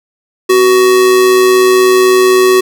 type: tone with amplitude modulation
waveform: square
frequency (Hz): 373.6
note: F#4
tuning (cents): +17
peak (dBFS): -4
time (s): 0.49-2.61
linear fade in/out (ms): 10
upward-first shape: sine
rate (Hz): 116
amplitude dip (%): 35
effects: none